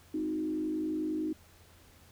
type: tone with frequency modulation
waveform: sine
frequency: 311.1 Hz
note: D#4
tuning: in tune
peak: -30 dBFS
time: 0.14-1.33 s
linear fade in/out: 5 ms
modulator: 51.1 Hz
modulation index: 0.72
effects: added 85 Hz sine -60 dBFS peak until 2.11 s + pink hiss -60 dBFS RMS until 2.11 s